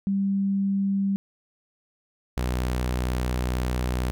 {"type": "tone pair in turn", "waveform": ["sine", "sawtooth"], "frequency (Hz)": [196.6, 62.14], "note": ["G3", "B1"], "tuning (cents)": [5, 11], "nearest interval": "octave + minor sixth", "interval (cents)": 1994, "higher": "first", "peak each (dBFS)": [-21, -20], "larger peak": "second", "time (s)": [[0.07, 1.16], [2.37, 4.11]], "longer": "second", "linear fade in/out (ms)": 0, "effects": []}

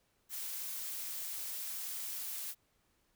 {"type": "noise", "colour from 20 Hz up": "blue", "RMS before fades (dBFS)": -41, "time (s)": [0.29, 2.55], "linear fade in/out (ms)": 50, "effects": ["pink hiss -75 dBFS RMS until 3.15 s"]}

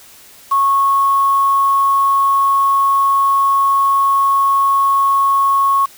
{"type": "tone with quantisation", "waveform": "sine", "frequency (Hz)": 1100, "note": "C#6", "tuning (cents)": -14, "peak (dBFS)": -10, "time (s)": [0.51, 5.86], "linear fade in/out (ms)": 10, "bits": 5, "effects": ["white hiss -42 dBFS RMS until 5.97 s"]}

